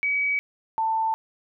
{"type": "tone pair in turn", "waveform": "sine", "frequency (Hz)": [2273, 889.6], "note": ["C#7", "A5"], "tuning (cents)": [43, 19], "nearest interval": "octave + major third", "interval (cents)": 1624, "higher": "first", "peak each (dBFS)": [-21, -21], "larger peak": "neither", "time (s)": [[0.03, 0.39], [0.78, 1.14]], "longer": "neither", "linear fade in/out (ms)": 0, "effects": []}